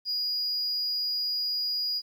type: tone with amplitude modulation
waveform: sine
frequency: 4888 Hz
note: D#8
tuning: 32 cents flat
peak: -23 dBFS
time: 0.05-2.02 s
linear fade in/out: 50 ms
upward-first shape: sine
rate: 210 Hz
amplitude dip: 30%
effects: tanh soft clip ceiling -25 dBFS + 10-bit